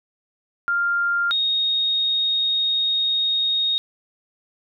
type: tone pair in turn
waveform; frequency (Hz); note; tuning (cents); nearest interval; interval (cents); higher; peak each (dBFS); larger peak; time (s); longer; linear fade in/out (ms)
sine; 1396.9 / 3729; F6 / A#7; 0 / 0; octave + perfect fourth; 1700; second; -18; neither; 0.68-1.31 / 1.31-3.78; second; 0
effects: none